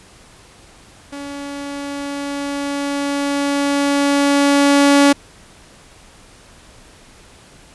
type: tone with level ramp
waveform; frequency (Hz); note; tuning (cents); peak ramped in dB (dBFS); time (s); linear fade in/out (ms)
sawtooth; 283; C#4; +36; -24 to -4; 1.12-5.13; 10
effects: pink hiss -45 dBFS RMS until 7.74 s + resampled to 24000 Hz